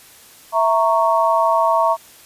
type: chord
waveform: sine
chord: A# diminished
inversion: second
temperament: equal with one note detuned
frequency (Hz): 659.3 / 927 / 1108.7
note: E5 / A#5 / C#6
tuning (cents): 0 / -10 / 0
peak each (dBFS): -17 / -17 / -18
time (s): 0.52-1.97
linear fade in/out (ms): 50
effects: white hiss -45 dBFS RMS until 2.25 s + resampled to 32000 Hz